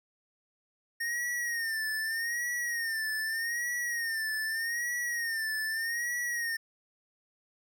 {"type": "tone with vibrato", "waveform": "square", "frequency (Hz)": 1839, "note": "A#6", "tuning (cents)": -24, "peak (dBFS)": -31, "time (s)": [1, 6.57], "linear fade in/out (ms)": 10, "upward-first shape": "sine", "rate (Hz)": 0.82, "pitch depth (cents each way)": 88, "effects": []}